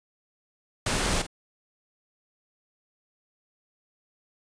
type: noise with echo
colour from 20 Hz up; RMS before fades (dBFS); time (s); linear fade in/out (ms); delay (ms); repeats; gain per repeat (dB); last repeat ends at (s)
pink; -26; 0.86-1.22; 5; 47; 1; -12; 1.267
effects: resampled to 22050 Hz